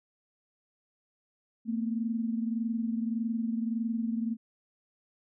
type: tone pair together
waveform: sine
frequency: 225.2 / 246.9 Hz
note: A3 / B3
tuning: +40 / 0 cents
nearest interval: major second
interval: 160 cents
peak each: -29 / -35 dBFS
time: 1.65-4.37 s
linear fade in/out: 50 ms
effects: none